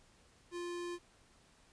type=tone; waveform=square; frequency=349.2 Hz; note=F4; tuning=in tune; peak=-40 dBFS; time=0.51-0.99 s; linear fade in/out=50 ms; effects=pink hiss -66 dBFS RMS until 1.72 s + resampled to 22050 Hz